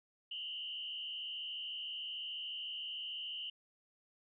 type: tone with frequency modulation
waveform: sine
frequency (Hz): 2960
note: F#7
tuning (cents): 0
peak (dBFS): -40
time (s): 0.31-3.5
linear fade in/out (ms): 5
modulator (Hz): 73.7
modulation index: 2
effects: none